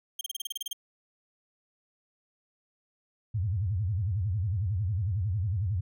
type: tone bursts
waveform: sawtooth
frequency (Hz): 3191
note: G7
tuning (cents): +30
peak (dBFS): -28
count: 11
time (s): 0.19-0.731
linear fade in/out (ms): 5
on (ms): 21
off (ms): 31
type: tone with vibrato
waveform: sine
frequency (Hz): 97.8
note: G2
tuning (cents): -4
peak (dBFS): -26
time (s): 3.34-5.81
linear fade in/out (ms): 10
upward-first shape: sine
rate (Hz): 11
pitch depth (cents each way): 250
effects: none